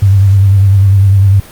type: tone with vibrato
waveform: sine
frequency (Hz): 98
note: G2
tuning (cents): 0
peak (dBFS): -3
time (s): 0.02-1.4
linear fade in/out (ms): 5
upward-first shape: triangle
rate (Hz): 10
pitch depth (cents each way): 61
effects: pink hiss -34 dBFS RMS until 1.51 s + Opus 48 kbps